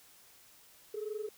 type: tone pair together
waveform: sine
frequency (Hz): 417.5 / 440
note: G#4 / A4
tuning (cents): +9 / 0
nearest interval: minor second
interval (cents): 91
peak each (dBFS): -37 / -39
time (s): 0.94-1.29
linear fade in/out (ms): 5
effects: tanh soft clip ceiling -30 dBFS + white hiss -60 dBFS RMS until 1.37 s